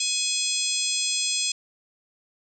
harmonic tone with a mistuned harmonic, 840 Hz, G#5, 19 cents sharp, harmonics 3 / 4 / 5 / 6 / 7 / 8 / 9 / 10, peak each -32 / -30 / -32 / -30 / -32 / -35 / -30 / -34 dBFS, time 0-1.52 s, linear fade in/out 5 ms, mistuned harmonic 7, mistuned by +38 cents, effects none

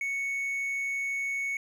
triangle tone, 2217 Hz, C#7, in tune, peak -27 dBFS, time 0.01-1.57 s, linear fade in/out 2 ms, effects none

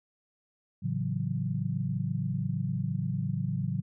sine chord, F# minor seventh, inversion first, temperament equal, 110 / 138.59 / 164.81 / 185 Hz, A2 / C#3 / E3 / F#3, 0 / 0 / 0 / 0 cents, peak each -34 / -32 / -35 / -34 dBFS, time 0.82-3.82 s, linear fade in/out 20 ms, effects none

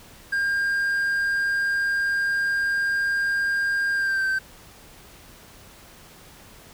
triangle tone with pitch glide, 1605 to 1553 Hz, G6 to G6, +40 to -17 cents, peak -19 dBFS, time 0.32-4.39 s, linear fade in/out 10 ms, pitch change -57 cents, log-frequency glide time 3.93-4.28 s, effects pink hiss -48 dBFS RMS until 6.73 s

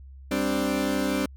30% pulse chord, G suspended fourth, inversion none, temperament equal, 196 / 261.6 / 293.7 Hz, G3 / C4 / D4, 0 / 0 / 0 cents, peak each -27 / -25 / -25 dBFS, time 0.31-1.26 s, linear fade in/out 5 ms, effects added 67 Hz sine -42 dBFS peak until 1.36 s

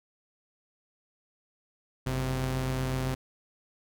sawtooth tone pair together, 45.96 / 130 Hz, F#1 / C3, -11 / -11 cents, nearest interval octave + tritone, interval 1800 cents, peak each -31 / -25 dBFS, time 2.06-3.15 s, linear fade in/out 10 ms, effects none

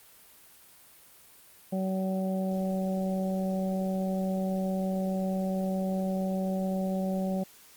harmonic tone, 189.3 Hz, F#3, 40 cents sharp, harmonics 1 / 2 / 3 / 4, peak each -28 / -40 / -34 / -40 dBFS, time 1.72-7.44 s, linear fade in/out 10 ms, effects white hiss -55 dBFS RMS until 7.76 s + Opus 32 kbps

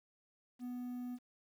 triangle tone with quantisation, 246.9 Hz, B3, in tune, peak -38 dBFS, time 0.59-1.19 s, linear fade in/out 50 ms, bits 11, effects none

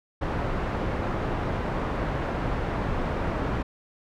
pink low-pass noise, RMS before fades -28 dBFS, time 0.21-3.63 s, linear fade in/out 10 ms, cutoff 1400 Hz, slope 12 dB/octave, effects none

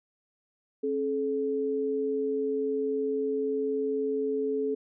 sine tone pair together, 270.7 / 429.7 Hz, C#4 / A4, -41 / -41 cents, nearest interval minor sixth, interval 800 cents, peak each -32 / -27 dBFS, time 0.83-4.75 s, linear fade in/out 10 ms, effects none

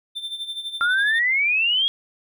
triangle tone with tremolo, 3564 Hz, A7, 22 cents sharp, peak -24 dBFS, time 0.15-1.2 s, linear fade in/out 20 ms, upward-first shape sine, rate 12 Hz, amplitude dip 70%
sine exponential sweep, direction up, 1372 to 3322 Hz, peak -17 dBFS, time 0.81-1.88 s, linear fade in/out 0 ms
effects none

